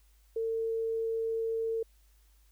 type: tone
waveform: sine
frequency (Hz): 451.4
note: A4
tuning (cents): +44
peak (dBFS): -29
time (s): 0.36-1.83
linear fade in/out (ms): 5
effects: added 51 Hz sine -60 dBFS peak until 2.51 s + white hiss -70 dBFS RMS until 2.51 s